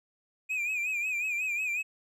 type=tone with vibrato; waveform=triangle; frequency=2460 Hz; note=D#7; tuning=20 cents flat; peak=-27 dBFS; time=0.49-1.83 s; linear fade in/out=20 ms; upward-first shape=sine; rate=5.5 Hz; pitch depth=80 cents each way; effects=none